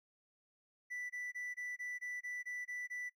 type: tone bursts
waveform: triangle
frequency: 1975.5 Hz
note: B6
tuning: in tune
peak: -39 dBFS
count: 10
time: 0.9-3.098 s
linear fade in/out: 20 ms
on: 200 ms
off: 22 ms
effects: noise-tail reverb RT60 0.1 s tail -21 dB re dry